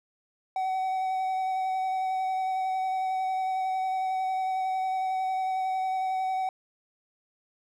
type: tone with vibrato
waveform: triangle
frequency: 755 Hz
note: F#5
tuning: 35 cents sharp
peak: -24 dBFS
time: 0.56-6.49 s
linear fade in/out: 2 ms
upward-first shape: sine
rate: 11 Hz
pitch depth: 14 cents each way
effects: none